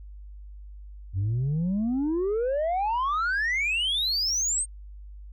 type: exponential sweep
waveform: sine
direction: up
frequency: 89.5 to 8700 Hz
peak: -21 dBFS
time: 1.13-4.66 s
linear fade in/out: 50 ms
effects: tanh soft clip ceiling -22 dBFS + added 50 Hz sine -40 dBFS peak until 5.32 s